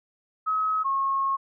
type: tone pair in turn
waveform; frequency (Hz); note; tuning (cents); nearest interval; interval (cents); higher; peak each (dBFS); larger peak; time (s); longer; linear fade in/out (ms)
sine; 1278 / 1087.3; D#6 / C#6; +46 / -34; minor third; 280; first; -22; neither; 0.46-0.84 / 0.84-1.37; second; 20
effects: none